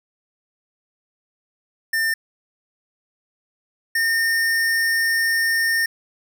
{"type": "tone pair in turn", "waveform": "square", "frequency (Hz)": [1800, 1822], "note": ["A6", "A#6"], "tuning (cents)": [39, -40], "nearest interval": "unison", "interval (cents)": 21, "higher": "second", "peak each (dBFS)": [-19, -18], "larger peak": "second", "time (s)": [[1.93, 2.14], [3.95, 5.86]], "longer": "second", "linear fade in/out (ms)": 5, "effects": []}